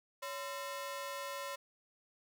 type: ring-modulated tone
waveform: sawtooth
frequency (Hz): 794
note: G5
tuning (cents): +22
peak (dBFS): -33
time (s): 0.22-1.56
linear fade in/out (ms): 10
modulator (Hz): 233
effects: none